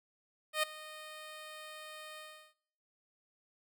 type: tone with ADSR envelope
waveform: 10% pulse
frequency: 617 Hz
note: D#5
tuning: 15 cents flat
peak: -19 dBFS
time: 0.53-2.54 s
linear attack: 100 ms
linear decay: 9 ms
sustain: -19 dB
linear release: 360 ms
effects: noise-tail reverb RT60 0.9 s tail -26 dB re dry